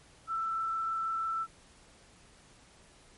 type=tone with frequency modulation; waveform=sine; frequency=1329 Hz; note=E6; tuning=14 cents sharp; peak=-30 dBFS; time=0.27-1.47 s; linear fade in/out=50 ms; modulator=26.3 Hz; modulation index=0.48; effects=pink hiss -59 dBFS RMS until 3.17 s + MP3 48 kbps